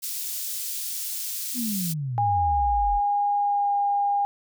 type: high-pass noise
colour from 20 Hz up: white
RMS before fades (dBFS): -31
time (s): 0.02-1.94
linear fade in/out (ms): 20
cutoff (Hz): 4500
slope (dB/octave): 12
type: exponential sweep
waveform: sine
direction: down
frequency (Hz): 257.3 to 41.73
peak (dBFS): -26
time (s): 1.54-3.01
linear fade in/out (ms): 50
type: tone with pitch glide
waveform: sine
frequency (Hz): 816 to 809.4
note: G#5 to G#5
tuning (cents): -31 to -45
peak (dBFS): -20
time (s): 2.18-4.25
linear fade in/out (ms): 0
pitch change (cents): -14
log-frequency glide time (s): 3.38-3.74
effects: none